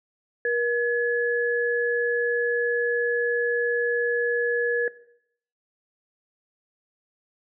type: tone pair together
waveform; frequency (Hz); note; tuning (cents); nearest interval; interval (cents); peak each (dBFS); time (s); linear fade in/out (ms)
sine; 477 / 1700; A#4 / G#6; +40 / +40; octave + minor seventh; 2200; -24; 0.45-4.88; 2
effects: noise-tail reverb RT60 0.7 s tail -18 dB re dry